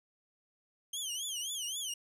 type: tone with vibrato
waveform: 20% pulse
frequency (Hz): 3136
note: G7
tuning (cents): 0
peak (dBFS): -30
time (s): 0.93-1.94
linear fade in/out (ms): 5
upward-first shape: triangle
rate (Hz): 3.8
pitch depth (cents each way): 200
effects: none